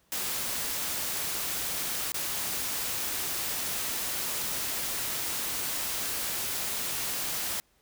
white noise with dropouts, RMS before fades -32 dBFS, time 0.12-7.6 s, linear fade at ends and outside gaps 0 ms, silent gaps 2.12-2.143 s, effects pink hiss -67 dBFS RMS until 7.81 s

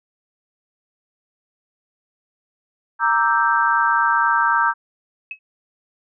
sine chord, E half-diminished seventh, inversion second, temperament equal, 932.3 / 1174.7 / 1318.5 / 1568 Hz, Bb5 / D6 / E6 / G6, 0 / 0 / 0 / 0 cents, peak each -19 / -22 / -21 / -19 dBFS, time 2.99-4.74 s, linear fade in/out 50 ms
sine tone with exponential decay, 2573 Hz, E7, 43 cents flat, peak -23 dBFS, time 5.31-5.39 s, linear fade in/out 2 ms, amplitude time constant 17 ms
effects none

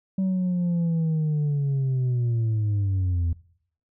sine linear sweep, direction down, 191.4 to 82.41 Hz, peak -18 dBFS, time 0.18-3.33 s, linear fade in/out 5 ms, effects noise-tail reverb RT60 0.6 s tail -22 dB re dry + tanh soft clip ceiling -20 dBFS

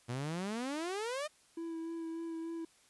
sawtooth exponential sweep, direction up, 116.54 to 626 Hz, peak -32 dBFS, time 0.08-1.28 s, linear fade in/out 20 ms
triangle tone with vibrato, 329.6 Hz, E4, in tune, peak -36 dBFS, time 1.57-2.65 s, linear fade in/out 5 ms, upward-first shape sine, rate 3.4 Hz, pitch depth 18 cents each way
effects white hiss -66 dBFS RMS until 2.89 s + resampled to 24000 Hz

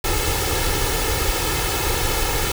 pink noise with comb filter, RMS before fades -21 dBFS, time 0.04-2.52 s, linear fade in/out 5 ms, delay 2.3 ms, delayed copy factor +0.75, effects none

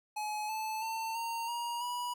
square tone with pitch steps, 848 / 871.8 / 896.4 / 921.6 / 947.5 / 974.1 Hz, G#5 / A5 / A5 / A#5 / A#5 / B5, +36 / -16 / +32 / -20 / +28 / -24 cents, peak -35 dBFS, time 0.16-2.14 s, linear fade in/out 10 ms, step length 330 ms, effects none

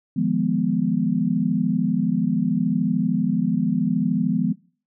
sine chord, F half-diminished seventh, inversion third, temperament equal with one note detuned, 153.87 / 174.61 / 207.7 / 246.9 Hz, Eb3 / F3 / Ab3 / Cb4, -19 / 0 / 0 / 0 cents, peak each -28 / -23 / -23 / -23 dBFS, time 0.16-4.53 s, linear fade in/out 10 ms, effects noise-tail reverb RT60 0.4 s tail -21 dB re dry

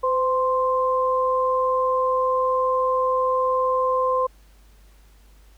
sine tone pair together, 511.6 / 1046.5 Hz, C5 / C6, -39 / 0 cents, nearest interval octave, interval 1239 cents, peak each -21 dBFS, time 0.03-4.27 s, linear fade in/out 10 ms, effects added 50 Hz sine -49 dBFS peak until 5.57 s + pink hiss -59 dBFS RMS until 5.57 s

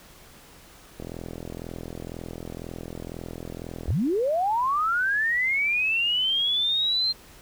click train, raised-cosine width 2 ms, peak -22 dBFS, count 123, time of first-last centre 1-3.905 s, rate 42 Hz
sine linear sweep, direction up, 42.26 to 4186 Hz, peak -21 dBFS, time 3.87-7.13 s, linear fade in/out 20 ms
effects pink hiss -50 dBFS RMS until 7.41 s

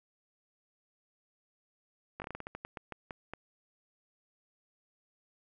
slowing click train, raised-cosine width 0.5 ms, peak -25 dBFS, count 14, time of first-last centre 2.2-3.336 s, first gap 19 ms, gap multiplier 1.23, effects none

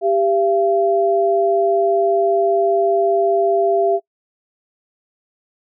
sine tone pair together, 394.9 / 680 Hz, G4 / F5, +13 / -46 cents, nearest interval major sixth, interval 941 cents, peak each -16 dBFS, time 0.01-4 s, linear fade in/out 50 ms, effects noise-tail reverb RT60 0.1 s tail -22 dB re dry

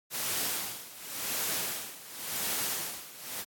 white noise with tremolo, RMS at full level -31 dBFS, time 0.1-3.45 s, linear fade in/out 50 ms, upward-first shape sine, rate 0.91 Hz, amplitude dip 85%, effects high-pass 100 Hz 12 dB/octave + AAC 64 kbps

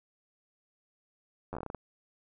slowing click train, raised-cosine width 1 ms, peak -24 dBFS, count 10, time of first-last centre 1.53-1.747 s, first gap 10 ms, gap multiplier 1.21, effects none

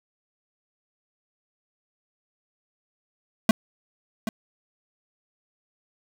square tone with echo, 220 Hz, A3, in tune, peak -13 dBFS, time 3.49-3.51 s, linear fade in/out 2 ms, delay 780 ms, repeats 1, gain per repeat -12 dB, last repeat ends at 4.29 s, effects 7-bit

